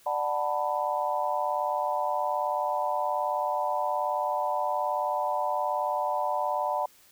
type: chord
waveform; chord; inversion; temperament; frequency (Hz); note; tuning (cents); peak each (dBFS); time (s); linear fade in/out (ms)
sine; B minor seventh; first; just; 592.7 / 740.8 / 889 / 987.8; D5 / F#5 / A5 / B5; +16 / +2 / +18 / 0; -31; 0.06-6.86; 5
effects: white hiss -58 dBFS RMS until 7.11 s